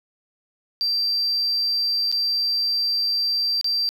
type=tone with dropouts; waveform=triangle; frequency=4699 Hz; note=D8; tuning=in tune; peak=-17 dBFS; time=0.81-3.89 s; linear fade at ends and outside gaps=0 ms; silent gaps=2.116-2.125 / 3.612-3.644 s; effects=tanh soft clip ceiling -16 dBFS + 9-bit